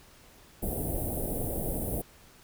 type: band-stop noise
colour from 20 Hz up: pink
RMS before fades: -32 dBFS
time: 0.62-2.02 s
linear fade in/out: 10 ms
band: 730 to 9500 Hz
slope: 48 dB/octave
effects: pink hiss -56 dBFS RMS until 2.43 s